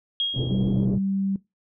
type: tone with exponential decay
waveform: sine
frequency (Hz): 3268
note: G#7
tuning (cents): -29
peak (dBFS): -20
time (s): 0.2-0.85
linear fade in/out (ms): 1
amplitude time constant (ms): 140
type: low-pass noise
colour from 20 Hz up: white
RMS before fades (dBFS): -30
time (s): 0.33-0.99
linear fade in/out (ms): 50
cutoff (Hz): 410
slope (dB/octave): 24
type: tone with tremolo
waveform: sine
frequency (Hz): 125.7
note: B2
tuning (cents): +31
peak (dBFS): -23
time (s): 0.36-0.98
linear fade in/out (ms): 2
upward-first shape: sine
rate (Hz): 8.3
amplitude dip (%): 45
type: tone with pitch glide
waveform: sine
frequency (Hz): 193.6 to 194.83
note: G3 to G3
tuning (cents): -21 to -10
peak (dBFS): -22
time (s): 0.51-1.36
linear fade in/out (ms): 2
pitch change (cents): +11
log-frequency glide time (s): 0.91-1.05
effects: noise-tail reverb RT60 0.2 s tail -20 dB re dry